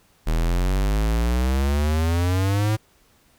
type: exponential sweep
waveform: square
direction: up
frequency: 38.89 to 110 Hz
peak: -19 dBFS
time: 0.26-2.77 s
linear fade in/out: 20 ms
effects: pink hiss -59 dBFS RMS until 3.38 s